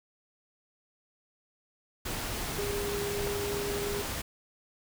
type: tone in noise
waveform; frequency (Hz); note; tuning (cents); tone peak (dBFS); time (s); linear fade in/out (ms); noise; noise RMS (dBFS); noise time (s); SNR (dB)
sine; 406.3; G#4; -38; -32; 2.58-4.02; 10; pink; -35; 2.05-4.22; 0
effects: none